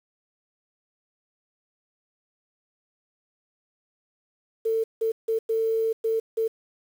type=tone bursts at uneven times; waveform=sine; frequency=448.1 Hz; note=A4; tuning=32 cents sharp; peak=-21 dBFS; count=6; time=4.65-4.84 / 5.01-5.12 / 5.28-5.39 / 5.49-5.93 / 6.04-6.2 / 6.37-6.48 s; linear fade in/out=10 ms; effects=8-bit